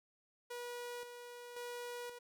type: tone with tremolo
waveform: sawtooth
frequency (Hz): 484.1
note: B4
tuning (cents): -35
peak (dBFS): -39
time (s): 0.5-2.19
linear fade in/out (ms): 10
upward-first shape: square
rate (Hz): 0.94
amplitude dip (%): 50
effects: none